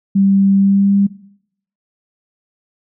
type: tone with pitch glide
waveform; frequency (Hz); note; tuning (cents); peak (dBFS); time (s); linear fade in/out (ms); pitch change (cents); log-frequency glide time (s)
sine; 196 to 199.08; G3 to G3; 0 to +27; -9; 0.15-1.07; 10; +27; 0.56-0.95
effects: noise-tail reverb RT60 0.7 s tail -18 dB re dry